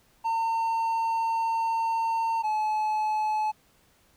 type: tone pair in turn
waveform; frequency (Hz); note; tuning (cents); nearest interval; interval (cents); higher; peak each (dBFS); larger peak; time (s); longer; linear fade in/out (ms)
triangle; 908 / 858.6; A#5 / A5; -46 / -43; minor second; 97; first; -22; neither; 0.24-2.43 / 2.43-3.52; first; 20
effects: pink hiss -63 dBFS RMS until 4.16 s